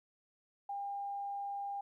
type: tone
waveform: sine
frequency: 802 Hz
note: G5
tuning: 39 cents sharp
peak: -37 dBFS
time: 0.69-1.81 s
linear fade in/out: 5 ms
effects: 13-bit